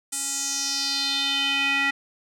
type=tone with band-pass filter sweep; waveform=square; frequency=277.2 Hz; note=C#4; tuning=in tune; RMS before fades=-25 dBFS; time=0.12-1.91 s; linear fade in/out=10 ms; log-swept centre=8500 to 2100 Hz; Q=3.9; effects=none